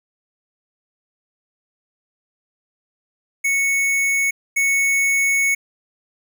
square tone pair in turn, 2212 / 2212 Hz, C#7 / C#7, -4 / -4 cents, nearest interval unison, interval 0 cents, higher neither, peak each -17 / -16 dBFS, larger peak second, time 3.44-4.31 / 4.56-5.55 s, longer second, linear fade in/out 10 ms, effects none

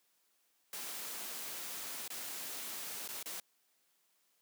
white noise with dropouts, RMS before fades -43 dBFS, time 0.73-3.4 s, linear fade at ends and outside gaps 2 ms, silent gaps 2.079-2.102 / 3.078-3.088 / 3.228-3.258 s, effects white hiss -75 dBFS RMS until 4.41 s + high-pass 200 Hz 12 dB/octave

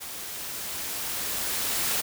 white noise with level ramp, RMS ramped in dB -38 to -26 dBFS, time 0-2.02 s, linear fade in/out 20 ms, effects none

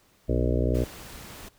harmonic tone, 61.1 Hz, B1, 18 cents flat, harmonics 1 / 2 / 4 / 5 / 6 / 7 / 8 / 9 / 10, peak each -25 / -28 / -31 / -32 / -33 / -33 / -34 / -35 / -35 dBFS, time 0.28-0.85 s, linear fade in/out 20 ms
pink noise, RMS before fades -43 dBFS, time 0.74-1.49 s, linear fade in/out 10 ms
effects pink hiss -62 dBFS RMS until 1.58 s

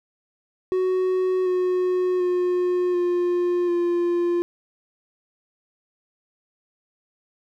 triangle tone with pitch steps, 371 / 365 / 359.2 / 353.4 / 347.8 Hz, F#4 / F#4 / F4 / F4 / F4, +5 / -24 / +49 / +21 / -7 cents, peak -17 dBFS, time 0.72-4.42 s, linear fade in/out 0 ms, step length 740 ms, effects none

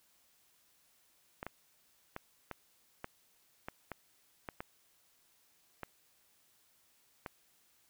clicks, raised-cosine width 0.5 ms, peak -25 dBFS, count 11, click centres 1.429 / 1.466 / 2.164 / 2.513 / 3.044 / 3.685 / 3.917 / 4.488 / 4.605 / 5.833 / 7.262 s, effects white hiss -70 dBFS RMS until 7.89 s

